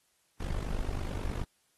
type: noise with amplitude modulation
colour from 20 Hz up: brown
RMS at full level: -30 dBFS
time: 0.4-1.44 s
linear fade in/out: 5 ms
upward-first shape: sine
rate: 49.4 Hz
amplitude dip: 85%
effects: white hiss -72 dBFS RMS until 1.77 s + AAC 32 kbps